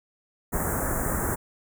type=band-stop noise; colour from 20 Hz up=pink; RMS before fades=-27 dBFS; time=0.52-1.36 s; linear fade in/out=20 ms; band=1800 to 7200 Hz; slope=48 dB/octave; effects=none